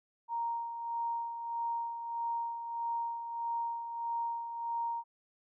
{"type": "tone with tremolo", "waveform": "sine", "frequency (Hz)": 932.3, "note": "A#5", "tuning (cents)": 0, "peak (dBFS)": -31, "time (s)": [0.28, 5.04], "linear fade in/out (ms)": 50, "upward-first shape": "sine", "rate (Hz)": 1.6, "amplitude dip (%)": 55, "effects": []}